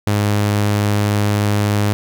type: tone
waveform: sawtooth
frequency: 103.4 Hz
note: G#2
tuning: 7 cents flat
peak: -10 dBFS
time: 0.07-1.93 s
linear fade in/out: 0 ms
effects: none